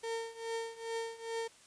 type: tone with tremolo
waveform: 35% pulse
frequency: 456.2 Hz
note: A#4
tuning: 37 cents flat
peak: -32 dBFS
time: 0.03-1.48 s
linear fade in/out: 10 ms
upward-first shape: triangle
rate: 2.4 Hz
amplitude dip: 90%
effects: white hiss -60 dBFS RMS until 1.66 s + resampled to 22050 Hz